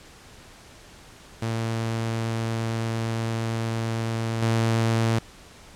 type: tone with level steps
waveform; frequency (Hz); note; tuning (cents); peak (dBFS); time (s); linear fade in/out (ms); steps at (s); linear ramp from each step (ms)
sawtooth; 113.6; A#2; -44; -21 / -16; 1.42-5.19; 5; 4.42; 5
effects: pink hiss -48 dBFS RMS until 5.75 s + low-pass 9000 Hz 12 dB/octave